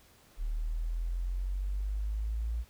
sine exponential sweep, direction up, 37.24 to 58 Hz, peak -30 dBFS, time 0.37-2.65 s, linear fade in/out 50 ms, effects pink hiss -61 dBFS RMS until 2.69 s

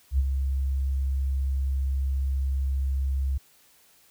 sine tone with ADSR envelope, 67.4 Hz, C#2, 48 cents flat, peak -17 dBFS, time 0.11-3.38 s, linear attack 77 ms, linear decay 37 ms, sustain -6 dB, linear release 8 ms, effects white hiss -59 dBFS RMS until 4.1 s

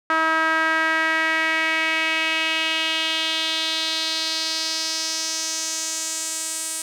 sawtooth tone with band-pass filter sweep, 320.5 Hz, E4, 49 cents flat, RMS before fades -23 dBFS, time 0.1-6.82 s, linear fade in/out 2 ms, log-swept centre 1400 to 8700 Hz, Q 3, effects none

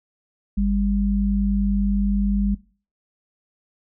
sine tone pair together, 50.35 / 200 Hz, G1 / G3, +47 / +35 cents, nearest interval 2 octaves, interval 2388 cents, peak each -20 dBFS, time 0.57-2.55 s, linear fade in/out 10 ms, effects noise-tail reverb RT60 0.4 s tail -21 dB re dry

